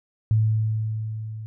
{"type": "tone with level ramp", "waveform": "sine", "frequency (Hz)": 109.4, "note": "A2", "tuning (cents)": -9, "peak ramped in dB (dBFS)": [-15, -32], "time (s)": [0.31, 1.46], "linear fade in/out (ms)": 0, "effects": []}